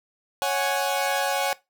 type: chord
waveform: sawtooth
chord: C# suspended fourth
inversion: none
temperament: equal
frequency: 554.4 / 740 / 830.6 Hz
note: C#5 / F#5 / G#5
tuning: 0 / 0 / 0 cents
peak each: -23 dBFS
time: 0.42-1.53 s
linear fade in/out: 0 ms
effects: noise-tail reverb RT60 0.2 s tail -19 dB re dry